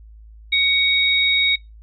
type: tone pair together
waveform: sine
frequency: 2240 / 3767 Hz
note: C#7 / A#7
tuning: +18 / +17 cents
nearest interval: major sixth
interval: 899 cents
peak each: -17 dBFS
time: 0.52-1.56 s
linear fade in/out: 10 ms
effects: noise-tail reverb RT60 0.2 s tail -22 dB re dry + added 54 Hz sine -40 dBFS peak until 1.82 s